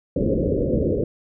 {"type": "low-pass noise", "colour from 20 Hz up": "white", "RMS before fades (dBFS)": -21, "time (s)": [0.16, 1.04], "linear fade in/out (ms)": 5, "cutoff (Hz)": 560, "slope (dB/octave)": 96, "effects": []}